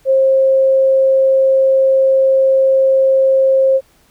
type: tone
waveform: sine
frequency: 533 Hz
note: C5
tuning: 32 cents sharp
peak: -8 dBFS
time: 0.05-3.81 s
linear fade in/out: 50 ms
effects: pink hiss -53 dBFS RMS until 4.1 s